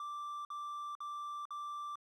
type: tone bursts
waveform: triangle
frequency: 1174.7 Hz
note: D6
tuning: in tune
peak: -38 dBFS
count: 4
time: 0-1.956 s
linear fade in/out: 2 ms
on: 450 ms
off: 52 ms
effects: none